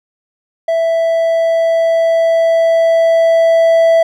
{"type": "tone with level ramp", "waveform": "triangle", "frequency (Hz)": 660, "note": "E5", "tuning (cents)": 2, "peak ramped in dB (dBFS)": [-9, -4], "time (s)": [0.68, 4.03], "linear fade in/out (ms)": 5, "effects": []}